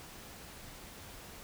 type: silence
effects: pink hiss -50 dBFS RMS until 1.43 s